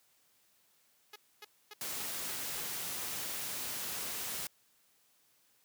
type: tone bursts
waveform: 5% pulse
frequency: 420.1 Hz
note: G#4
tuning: 20 cents sharp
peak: -35 dBFS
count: 6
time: 1.13-2.604 s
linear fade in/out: 5 ms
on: 29 ms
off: 260 ms
type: noise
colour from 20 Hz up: white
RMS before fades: -39 dBFS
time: 1.81-4.47 s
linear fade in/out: 2 ms
effects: white hiss -70 dBFS RMS until 5.64 s + high-pass 80 Hz 12 dB/octave